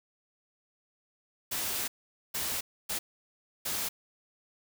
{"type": "noise bursts at uneven times", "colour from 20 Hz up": "white", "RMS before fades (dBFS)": -33, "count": 4, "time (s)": [[1.51, 1.88], [2.34, 2.61], [2.89, 2.99], [3.65, 3.89]], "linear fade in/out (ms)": 10, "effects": []}